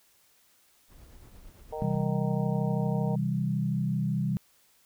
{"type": "noise with tremolo", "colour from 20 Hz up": "brown", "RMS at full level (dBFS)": -48, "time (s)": [0.88, 2.05], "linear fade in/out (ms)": 50, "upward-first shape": "triangle", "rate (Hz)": 8.8, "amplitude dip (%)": 50}
{"type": "harmonic tone", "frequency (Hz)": 154.8, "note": "D#3", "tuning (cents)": -9, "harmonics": [3, 4, 5, 6], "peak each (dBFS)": [-36, -38, -40, -42], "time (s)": [1.72, 3.16], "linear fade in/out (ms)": 10}
{"type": "chord", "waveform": "sine", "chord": "C major", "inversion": "none", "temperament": "equal with one note detuned", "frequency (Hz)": [130.81, 163.3, 196], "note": ["C3", "E3", "G3"], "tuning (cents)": [0, -16, 0], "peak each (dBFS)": -30, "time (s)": [1.82, 4.37], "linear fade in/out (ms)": 0}
{"effects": ["white hiss -64 dBFS RMS until 4.85 s"]}